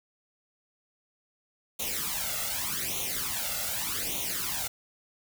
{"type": "noise with flanger", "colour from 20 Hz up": "white", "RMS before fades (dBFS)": -32, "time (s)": [1.79, 4.68], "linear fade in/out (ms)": 10, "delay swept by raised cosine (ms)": [0.3, 1.5], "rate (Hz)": 0.84, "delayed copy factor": 0.8, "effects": []}